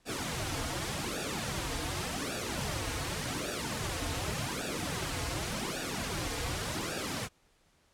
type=noise with flanger; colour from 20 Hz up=pink; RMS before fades=-35 dBFS; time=0.05-7.29 s; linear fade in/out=50 ms; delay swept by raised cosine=0.95 to 5.25 ms; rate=0.87 Hz; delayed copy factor=-0.85; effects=pink hiss -68 dBFS RMS until 7.93 s + low-pass 10000 Hz 12 dB/octave